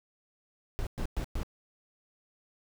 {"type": "noise bursts", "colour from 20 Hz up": "brown", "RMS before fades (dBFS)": -32, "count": 4, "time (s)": [0.79, 1.432], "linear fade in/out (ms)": 0, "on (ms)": 78, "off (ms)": 110, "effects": []}